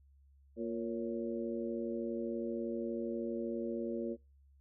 harmonic tone with a mistuned harmonic, 116.54 Hz, A#2, in tune, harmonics 2 / 3 / 4 / 5, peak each -39 / -39 / -42 / -43 dBFS, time 0.56-4.17 s, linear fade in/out 50 ms, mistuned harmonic 5, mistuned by -73 cents, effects noise-tail reverb RT60 0.3 s tail -26 dB re dry + added 69 Hz sine -61 dBFS peak until 4.6 s

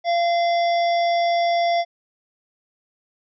harmonic tone, 687 Hz, F5, 29 cents flat, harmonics 1 / 3 / 5 / 7 / 8, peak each -17 / -29 / -33 / -38 / -36 dBFS, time 0.04-1.85 s, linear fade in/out 50 ms, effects none

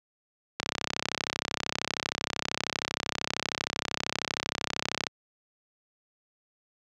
click train, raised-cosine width 0.2 ms, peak -9 dBFS, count 148, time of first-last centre 0.6-5.068 s, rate 32.9 Hz, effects high-pass 100 Hz 12 dB/octave

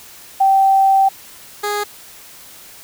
sine / 15% pulse tone pair in turn, 777 / 413.6 Hz, G5 / G#4, -16 / -7 cents, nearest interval major seventh, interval 1091 cents, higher first, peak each -9 / -12 dBFS, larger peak first, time 0.4-1.09 / 1.63-1.84 s, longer first, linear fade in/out 10 ms, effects white hiss -40 dBFS RMS until 2.83 s

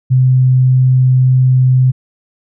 sine tone, 128.7 Hz, C3, 28 cents flat, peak -6 dBFS, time 0.1-1.92 s, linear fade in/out 20 ms, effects none

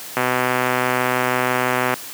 click train, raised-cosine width 0.5 ms, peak -3 dBFS, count 224, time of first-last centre 0.17-1.94 s, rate 126 Hz, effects white hiss -34 dBFS RMS until 2.13 s + high-pass 150 Hz 12 dB/octave

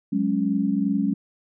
sine chord, F# suspended second, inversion none, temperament equal, 185 / 207.7 / 277.2 Hz, F#3 / G#3 / C#4, 0 / 0 / 0 cents, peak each -26 / -23 / -24 dBFS, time 0.12-1.14 s, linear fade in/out 10 ms, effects none

